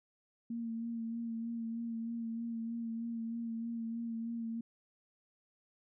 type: tone with vibrato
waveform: sine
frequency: 230 Hz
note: A#3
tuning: 23 cents flat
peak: -36 dBFS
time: 0.5-4.61 s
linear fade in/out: 5 ms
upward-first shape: sine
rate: 3.2 Hz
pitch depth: 25 cents each way
effects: none